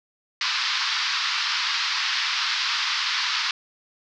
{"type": "band-pass noise", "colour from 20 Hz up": "white", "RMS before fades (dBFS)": -25, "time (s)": [0.41, 3.51], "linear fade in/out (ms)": 2, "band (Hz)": [980, 5200], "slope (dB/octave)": 48, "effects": []}